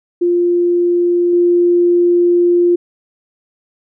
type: tone with level steps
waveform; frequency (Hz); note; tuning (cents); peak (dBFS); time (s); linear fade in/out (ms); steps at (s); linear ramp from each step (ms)
sine; 349.6; F4; +2; -10 / -8; 0.21-2.76; 10; 1.33; 2
effects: none